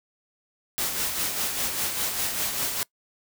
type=noise with tremolo; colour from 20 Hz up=white; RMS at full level=-26 dBFS; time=0.78-2.83 s; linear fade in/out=0 ms; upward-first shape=sine; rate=5 Hz; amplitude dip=45%; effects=noise-tail reverb RT60 0.1 s tail -23 dB re dry